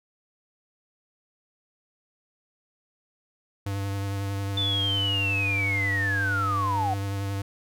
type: tone with vibrato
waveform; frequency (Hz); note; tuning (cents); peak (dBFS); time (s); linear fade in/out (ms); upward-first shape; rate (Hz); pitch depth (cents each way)
square; 99; G2; +18; -28; 3.66-7.42; 5; triangle; 11; 22
type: linear sweep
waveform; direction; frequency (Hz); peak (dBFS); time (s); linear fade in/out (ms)
sine; down; 3536 to 726; -24; 4.57-6.94; 5
effects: none